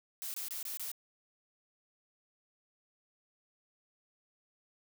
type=noise bursts; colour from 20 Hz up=blue; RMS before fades=-40 dBFS; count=5; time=0.22-0.916 s; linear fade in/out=0 ms; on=120 ms; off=24 ms; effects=none